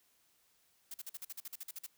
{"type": "noise bursts", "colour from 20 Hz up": "blue", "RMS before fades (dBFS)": -44, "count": 13, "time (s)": [0.91, 1.865], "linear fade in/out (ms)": 5, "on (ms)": 31, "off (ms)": 46, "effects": ["white hiss -72 dBFS RMS until 1.97 s"]}